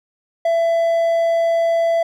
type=tone; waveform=triangle; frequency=668 Hz; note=E5; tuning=23 cents sharp; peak=-12 dBFS; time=0.45-2.03 s; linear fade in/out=5 ms; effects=none